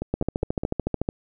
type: two click trains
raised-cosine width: 2 ms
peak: -14 / -10 dBFS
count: 4 / 14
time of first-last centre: 0.02-0.635 / 0.14-1.089 s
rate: 4.88 / 13.7 Hz
effects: none